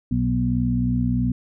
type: harmonic tone with a mistuned harmonic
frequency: 61 Hz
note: B1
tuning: 21 cents flat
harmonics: 1 / 2 / 3 / 4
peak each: -27 / -23 / -27 / -22 dBFS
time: 0.11-1.32 s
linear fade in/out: 5 ms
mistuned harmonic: 3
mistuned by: +20 cents
effects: none